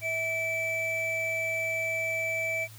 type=tone pair together; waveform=triangle; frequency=649 / 2317 Hz; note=E5 / D7; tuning=-27 / -24 cents; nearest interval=octave + minor seventh; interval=2203 cents; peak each=-32 / -27 dBFS; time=0.01-2.68 s; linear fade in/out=50 ms; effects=added 109 Hz sine -47 dBFS peak until 2.78 s + white hiss -52 dBFS RMS until 2.78 s